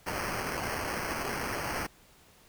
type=noise with sample-and-hold; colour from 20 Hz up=white; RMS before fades=-34 dBFS; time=0.06-1.87 s; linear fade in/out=10 ms; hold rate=3675 Hz; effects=pink hiss -59 dBFS RMS until 2.48 s